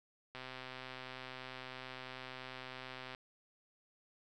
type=click train; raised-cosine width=0.3 ms; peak=-30 dBFS; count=362; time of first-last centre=0.35-3.148 s; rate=129 Hz; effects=none